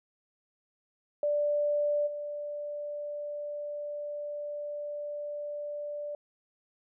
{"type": "tone with level steps", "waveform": "sine", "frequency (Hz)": 587.3, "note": "D5", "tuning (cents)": 0, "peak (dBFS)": [-25, -34], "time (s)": [1.23, 6.15], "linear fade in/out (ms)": 2, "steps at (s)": 2.06, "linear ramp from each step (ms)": 20, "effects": []}